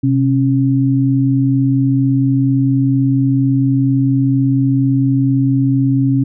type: tone pair together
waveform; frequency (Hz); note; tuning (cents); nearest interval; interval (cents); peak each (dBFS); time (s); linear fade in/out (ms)
sine; 128.93 / 273.2; C3 / C#4; -25 / -25; octave + minor second; 1300; -13; 0.03-6.24; 10
effects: none